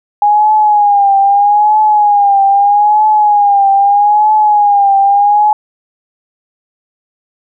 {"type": "tone with vibrato", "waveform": "sine", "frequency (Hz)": 822, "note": "G#5", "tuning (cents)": -18, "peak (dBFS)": -5, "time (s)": [0.22, 5.53], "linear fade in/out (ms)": 2, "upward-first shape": "triangle", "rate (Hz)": 0.79, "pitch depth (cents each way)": 80, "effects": []}